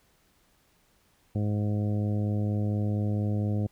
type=harmonic tone; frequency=104.3 Hz; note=G#2; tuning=8 cents sharp; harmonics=1 / 2 / 3 / 4 / 5 / 6 / 7; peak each=-26 / -31 / -37 / -42 / -41 / -46 / -48 dBFS; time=1.35-3.67 s; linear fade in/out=5 ms; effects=pink hiss -66 dBFS RMS until 3.71 s